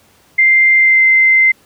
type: tone with pitch glide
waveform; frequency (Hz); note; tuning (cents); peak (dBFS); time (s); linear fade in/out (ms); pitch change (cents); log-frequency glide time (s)
sine; 2093 to 2076; C7 to C7; 0 to -14; -6; 0.38-1.52; 10; -14; 0.75-1.03
effects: pink hiss -50 dBFS RMS until 1.65 s + high-pass 80 Hz 12 dB/octave